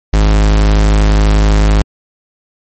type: tone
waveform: 45% pulse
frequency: 51.91 Hz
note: G#1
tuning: in tune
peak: -6 dBFS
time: 0.13-1.82 s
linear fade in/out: 5 ms
effects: MP3 32 kbps